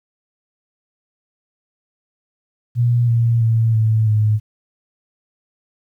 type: tone with pitch steps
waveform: sine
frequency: 120 / 116.65 / 113.4 / 110.23 / 107.16 Hz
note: B2 / A#2 / A#2 / A2 / A2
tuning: -49 / +2 / -47 / +4 / -45 cents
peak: -12 dBFS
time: 2.75-4.4 s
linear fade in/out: 50 ms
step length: 330 ms
effects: 9-bit